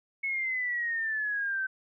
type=exponential sweep; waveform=sine; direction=down; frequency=2201 to 1533 Hz; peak=-28 dBFS; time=0.23-1.67 s; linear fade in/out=10 ms; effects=none